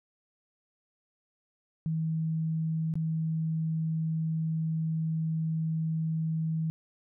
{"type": "tone with dropouts", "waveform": "sine", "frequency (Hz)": 160.3, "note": "E3", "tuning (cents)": -48, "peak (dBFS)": -27, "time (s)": [1.86, 6.7], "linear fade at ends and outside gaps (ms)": 0, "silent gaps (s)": [2.939, 2.955], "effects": []}